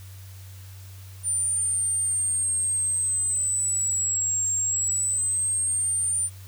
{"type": "linear two-way sweep", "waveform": "sine", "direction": "down then up", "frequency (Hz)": [9190, 7459, 9190], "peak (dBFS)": -22, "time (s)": [1.23, 6.3], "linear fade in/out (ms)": 50, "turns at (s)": 4.55, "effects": ["added 95 Hz sine -40 dBFS peak until 6.47 s", "white hiss -51 dBFS RMS until 6.47 s"]}